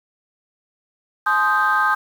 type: chord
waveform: sine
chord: Ab major seventh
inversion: none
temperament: equal with one note detuned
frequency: 851 / 1046.5 / 1244.5 / 1568 Hz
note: Ab5 / C6 / Eb6 / G6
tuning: +42 / 0 / 0 / 0 cents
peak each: -22 / -23 / -18 / -18 dBFS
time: 1.26-1.95 s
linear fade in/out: 10 ms
effects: tanh soft clip ceiling -8 dBFS + 7-bit

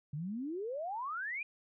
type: exponential sweep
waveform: sine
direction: up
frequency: 138.3 to 2489 Hz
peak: -36 dBFS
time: 0.13-1.43 s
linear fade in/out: 5 ms
effects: none

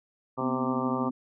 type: harmonic tone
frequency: 130.4 Hz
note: C3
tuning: 5 cents flat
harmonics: 1 / 2 / 3 / 4 / 5 / 6 / 7 / 8 / 9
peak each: -38 / -34 / -36 / -36 / -39 / -39 / -36 / -39 / -34 dBFS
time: 0.37-1.1 s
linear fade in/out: 20 ms
type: tone with vibrato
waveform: sine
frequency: 248.1 Hz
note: B3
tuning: 8 cents sharp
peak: -29 dBFS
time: 0.41-1.11 s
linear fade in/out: 5 ms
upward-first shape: triangle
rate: 7.6 Hz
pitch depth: 45 cents each way
effects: none

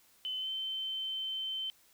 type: tone with pitch glide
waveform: sine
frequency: 3041 to 3087 Hz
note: F#7 to G7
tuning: +47 to -27 cents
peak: -34 dBFS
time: 0.25-1.7 s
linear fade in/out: 0 ms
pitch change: +26 cents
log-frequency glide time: 0.38-0.49 s
effects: white hiss -65 dBFS RMS until 1.93 s

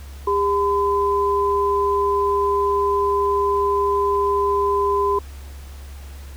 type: tone pair together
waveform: sine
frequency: 402.4 / 1014 Hz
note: G4 / B5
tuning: +45 / +45 cents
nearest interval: octave + major third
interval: 1600 cents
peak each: -19 dBFS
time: 0.27-5.19 s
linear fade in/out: 5 ms
effects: added 69 Hz sine -34 dBFS peak until 6.36 s + pink hiss -46 dBFS RMS until 6.36 s

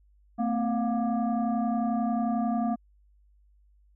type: tone with frequency modulation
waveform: sine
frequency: 224.4 Hz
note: A3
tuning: 34 cents sharp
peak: -24 dBFS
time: 0.38-2.76 s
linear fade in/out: 20 ms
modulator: 480 Hz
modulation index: 1.1
effects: added 50 Hz sine -58 dBFS peak until 3.95 s

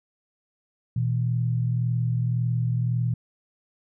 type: tone pair together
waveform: sine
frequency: 120 / 161.84 Hz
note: B2 / E3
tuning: -49 / -32 cents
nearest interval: perfect fourth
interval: 517 cents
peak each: -22 / -29 dBFS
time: 0.96-3.14 s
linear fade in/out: 5 ms
effects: none

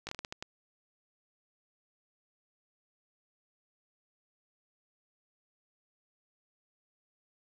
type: slowing click train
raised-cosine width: 0.2 ms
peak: -21 dBFS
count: 8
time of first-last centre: 0.07-0.425 s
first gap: 19 ms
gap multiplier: 1.32
effects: none

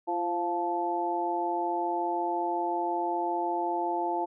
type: harmonic tone with a mistuned harmonic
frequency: 174.61 Hz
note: F3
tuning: in tune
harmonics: 2 / 3 / 4 / 5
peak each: -32 / -40 / -32 / -30 dBFS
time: 0.07-4.26 s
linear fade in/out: 20 ms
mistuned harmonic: 2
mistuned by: -28 cents
effects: none

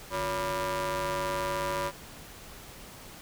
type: ring-modulated tone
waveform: sawtooth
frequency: 207.7 Hz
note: G#3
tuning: in tune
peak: -22 dBFS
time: 0.1-1.92 s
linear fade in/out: 50 ms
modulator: 774 Hz
effects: pink hiss -47 dBFS RMS until 3.21 s

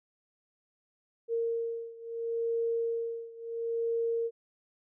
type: beating tone pair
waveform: sine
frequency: 461.3 / 462.03 Hz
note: A#4 / A#4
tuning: -18 / -15 cents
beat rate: 0.73 Hz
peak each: -32 / -34 dBFS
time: 1.28-4.31 s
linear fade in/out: 50 ms
effects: none

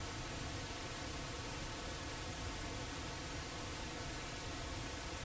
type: noise with comb filter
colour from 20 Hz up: pink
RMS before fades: -44 dBFS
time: 0-5.24 s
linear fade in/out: 5 ms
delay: 5 ms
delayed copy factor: -0.6
effects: resampled to 16000 Hz

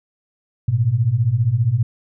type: beating tone pair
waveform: sine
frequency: 106.7 / 121.7 Hz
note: G#2 / B2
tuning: +47 / -25 cents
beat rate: 15 Hz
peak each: -19 / -16 dBFS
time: 0.68-1.83 s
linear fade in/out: 5 ms
effects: none

